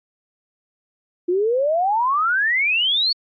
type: exponential sweep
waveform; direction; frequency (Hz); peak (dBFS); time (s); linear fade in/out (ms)
sine; up; 342.7 to 4498; -16; 1.28-3.13; 10
effects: AAC 64 kbps